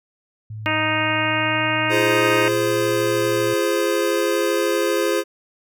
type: tone with pitch glide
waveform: sine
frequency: 108 to 117.1 Hz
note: A2 to A#2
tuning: -32 to +8 cents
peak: -29 dBFS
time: 0.5-3.54 s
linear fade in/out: 5 ms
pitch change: +140 cents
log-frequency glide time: 0.74-1.66 s
type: harmonic tone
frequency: 311.1 Hz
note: D#4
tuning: in tune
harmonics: 1 / 2 / 3 / 4 / 5 / 6 / 7 / 8 / 9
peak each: -27 / -27 / -27 / -27 / -27 / -27 / -27 / -27 / -27 dBFS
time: 0.66-2.48 s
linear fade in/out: 0 ms
type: chord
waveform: square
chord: F minor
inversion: none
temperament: equal with one note detuned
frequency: 342.6 / 415.3 / 523.3 Hz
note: F4 / Ab4 / C5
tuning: -33 / 0 / 0 cents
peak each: -23 dBFS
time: 1.89-5.24 s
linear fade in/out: 50 ms
effects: none